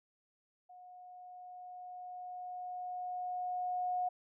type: tone with level ramp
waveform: sine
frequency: 725 Hz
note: F#5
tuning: 35 cents flat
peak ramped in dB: -52 to -31 dBFS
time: 0.69-4.09 s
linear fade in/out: 10 ms
effects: none